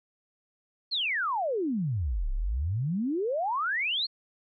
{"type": "exponential two-way sweep", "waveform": "sine", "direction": "down then up", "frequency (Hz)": [4435, 30.87, 4435], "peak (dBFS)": -26, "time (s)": [0.91, 4.07], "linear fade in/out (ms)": 20, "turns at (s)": 2.31, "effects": []}